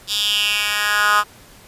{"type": "tone with high-pass filter sweep", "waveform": "10% pulse", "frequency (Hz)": 207.7, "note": "G#3", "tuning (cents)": 0, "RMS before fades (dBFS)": -18, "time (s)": [0.07, 1.24], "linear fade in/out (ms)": 50, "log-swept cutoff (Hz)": [4000, 1200], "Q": 4.1, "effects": ["pink hiss -45 dBFS RMS until 1.67 s", "resampled to 32000 Hz"]}